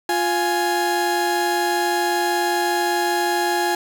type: tone pair together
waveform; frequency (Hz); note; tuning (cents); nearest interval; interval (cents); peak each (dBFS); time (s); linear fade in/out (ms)
30% pulse; 350.4 / 833.4; F4 / G#5; +6 / +6; octave + minor third; 1500; -19 / -18; 0.09-3.75; 2
effects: none